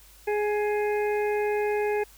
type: harmonic tone with a mistuned harmonic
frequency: 417.4 Hz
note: G#4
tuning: 9 cents sharp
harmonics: 1 / 2 / 4 / 5 / 6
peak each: -24 / -31 / -37 / -39 / -39 dBFS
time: 0.27-2.04 s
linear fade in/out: 10 ms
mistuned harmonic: 5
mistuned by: +16 cents
effects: added 50 Hz sine -54 dBFS peak until 2.17 s + white hiss -54 dBFS RMS until 2.17 s